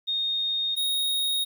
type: tone pair in turn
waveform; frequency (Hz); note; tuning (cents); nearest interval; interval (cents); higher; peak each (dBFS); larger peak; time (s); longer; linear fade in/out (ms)
sine / square; 3697 / 3744; A#7 / A#7; -15 / +7; unison; 22; second; -24; neither; 0.07-0.76 / 0.76-1.45; neither; 20
effects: 10-bit